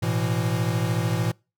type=chord; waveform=square; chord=A suspended second; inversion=none; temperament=equal with one note detuned; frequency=110 / 123.47 / 166.83 Hz; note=A2 / B2 / E3; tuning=0 / 0 / +21 cents; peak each=-26 / -28 / -28 dBFS; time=0.02-1.32 s; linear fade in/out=10 ms; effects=noise-tail reverb RT60 0.3 s tail -26 dB re dry